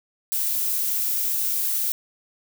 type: noise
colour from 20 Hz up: violet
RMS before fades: -24 dBFS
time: 0.32-1.92 s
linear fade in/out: 0 ms
effects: none